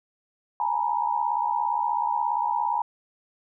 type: tone cluster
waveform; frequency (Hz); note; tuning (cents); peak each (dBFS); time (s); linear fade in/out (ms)
sine; 836 / 914 / 971; G#5 / A#5 / B5; +11 / -34 / -30; -27; 0.6-2.82; 2
effects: none